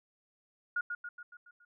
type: tone with echo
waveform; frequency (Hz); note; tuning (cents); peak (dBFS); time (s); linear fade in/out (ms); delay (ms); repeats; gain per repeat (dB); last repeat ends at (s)
sine; 1434; F6; +45; -29; 0.76-0.81; 5; 140; 6; -5; 1.65
effects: none